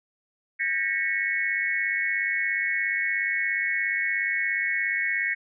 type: tone cluster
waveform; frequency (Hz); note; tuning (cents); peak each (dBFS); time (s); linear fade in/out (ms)
sine; 1605 / 1840 / 1937 / 2202; G6 / A#6 / B6 / C#7; +40 / -23 / -34 / -12; -33 / -29 / -29 / -27; 0.59-5.35; 20
effects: none